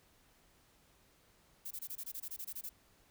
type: noise bursts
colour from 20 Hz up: violet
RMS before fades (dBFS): -43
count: 13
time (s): 1.65-2.694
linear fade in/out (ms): 10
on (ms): 60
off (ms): 22
effects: pink hiss -68 dBFS RMS until 3.1 s

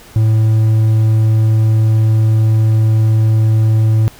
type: tone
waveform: triangle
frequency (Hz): 110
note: A2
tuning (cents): 0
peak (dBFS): -6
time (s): 0.16-4.08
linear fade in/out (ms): 0
effects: pink hiss -40 dBFS RMS until 4.19 s

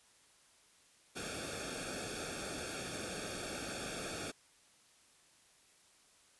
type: noise with comb filter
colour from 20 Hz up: pink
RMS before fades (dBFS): -42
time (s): 1.15-4.32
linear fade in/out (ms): 20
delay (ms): 1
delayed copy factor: -0.85
effects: white hiss -66 dBFS RMS until 6.39 s + resampled to 24000 Hz

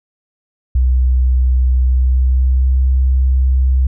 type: tone with pitch glide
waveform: sine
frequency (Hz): 63.3 to 64.93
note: B1 to C2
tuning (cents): +43 to -13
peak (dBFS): -9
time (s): 0.75-3.87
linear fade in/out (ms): 5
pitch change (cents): +44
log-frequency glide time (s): 1.83-2.81
effects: none

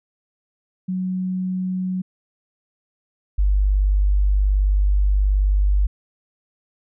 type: tone pair in turn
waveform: sine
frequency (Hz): 185 / 49.37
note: F#3 / G1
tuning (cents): 0 / +13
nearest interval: octave + major seventh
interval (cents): 2287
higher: first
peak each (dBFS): -21 / -14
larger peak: second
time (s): 0.88-2.02 / 3.38-5.87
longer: second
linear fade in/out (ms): 10
effects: none

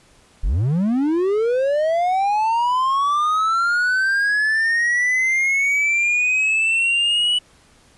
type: linear sweep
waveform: triangle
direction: up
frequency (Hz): 30.87 to 2960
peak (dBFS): -14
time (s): 0.43-7.39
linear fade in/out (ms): 10
effects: pink hiss -53 dBFS RMS until 7.97 s + resampled to 24000 Hz

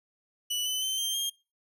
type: tone with pitch steps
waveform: sawtooth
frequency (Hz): 2960 / 3022 / 3086 / 3151 / 3217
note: F#7 / F#7 / G7 / G7 / G7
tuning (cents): 0 / +36 / -28 / +8 / +44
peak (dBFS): -25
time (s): 0.5-1.3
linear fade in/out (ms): 10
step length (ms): 160
effects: noise-tail reverb RT60 0.3 s tail -23 dB re dry

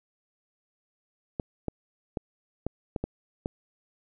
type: clicks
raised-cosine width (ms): 2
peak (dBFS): -16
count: 7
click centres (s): 1.398 / 1.683 / 2.172 / 2.666 / 2.962 / 3.04 / 3.459
effects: none

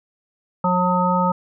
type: harmonic tone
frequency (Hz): 180.4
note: F#3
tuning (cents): -44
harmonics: 1 / 3 / 5 / 7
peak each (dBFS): -20 / -24 / -20 / -22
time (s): 0.64-1.32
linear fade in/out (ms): 5
effects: none

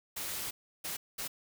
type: noise bursts at uneven times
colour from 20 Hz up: white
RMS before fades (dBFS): -38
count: 3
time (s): 0.16-0.51 / 0.84-0.97 / 1.18-1.28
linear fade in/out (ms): 10
effects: none

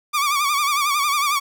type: tone with vibrato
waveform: sawtooth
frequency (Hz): 1160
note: D6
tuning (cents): -22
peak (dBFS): -14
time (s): 0.13-1.4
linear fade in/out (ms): 20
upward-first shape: sine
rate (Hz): 11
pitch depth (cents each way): 83
effects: none

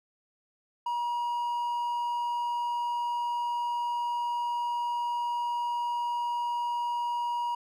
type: tone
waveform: triangle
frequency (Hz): 956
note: A#5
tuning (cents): +43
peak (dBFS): -26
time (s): 0.86-7.55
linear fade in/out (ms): 5
effects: none

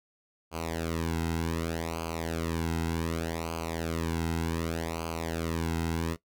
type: tone with flanger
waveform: sawtooth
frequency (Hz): 82.41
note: E2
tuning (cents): 0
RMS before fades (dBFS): -32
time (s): 0.51-6.17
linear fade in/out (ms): 50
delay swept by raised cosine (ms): 0.54 to 1.74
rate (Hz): 0.66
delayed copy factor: -0.8
effects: noise-tail reverb RT60 0.1 s tail -17 dB re dry

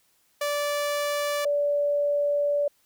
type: tone pair in turn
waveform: sawtooth / sine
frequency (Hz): 582 / 578.9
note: D5 / D5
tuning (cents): -16 / -25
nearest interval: unison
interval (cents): 9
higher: first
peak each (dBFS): -21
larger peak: neither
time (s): 0.41-1.45 / 1.45-2.68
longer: second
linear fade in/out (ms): 5
effects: white hiss -66 dBFS RMS until 2.85 s

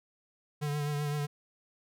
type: tone with vibrato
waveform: square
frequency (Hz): 146.83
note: D3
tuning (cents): 0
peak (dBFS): -31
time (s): 0.61-1.27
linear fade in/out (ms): 20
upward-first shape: triangle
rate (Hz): 7.8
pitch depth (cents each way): 37
effects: none

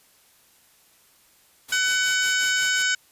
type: noise with tremolo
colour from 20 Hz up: white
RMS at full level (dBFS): -37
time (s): 1.68-2.83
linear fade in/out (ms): 10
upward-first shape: sine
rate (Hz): 5.5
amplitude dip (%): 80
type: harmonic tone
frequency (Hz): 751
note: F#5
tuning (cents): +26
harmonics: 2 / 3 / 4 / 5 / 6 / 7 / 8 / 9 / 10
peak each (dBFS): -22 / -30 / -28 / -34 / -37 / -32 / -42 / -31 / -32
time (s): 1.72-2.95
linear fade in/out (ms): 5
effects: white hiss -58 dBFS RMS until 3.11 s + resampled to 32000 Hz

